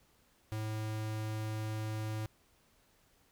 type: tone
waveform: square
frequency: 108.6 Hz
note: A2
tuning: 22 cents flat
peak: -36 dBFS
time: 0.52-2.26 s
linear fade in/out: 0 ms
effects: pink hiss -69 dBFS RMS until 3.31 s